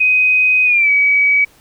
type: tone with pitch glide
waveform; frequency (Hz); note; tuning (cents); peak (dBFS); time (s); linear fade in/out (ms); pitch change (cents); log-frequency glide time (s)
sine; 2509 to 2274; D#7 to C#7; +14 to +44; -9; 0-1.45; 10; -170; 0.65-0.9
effects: pink hiss -49 dBFS RMS until 1.6 s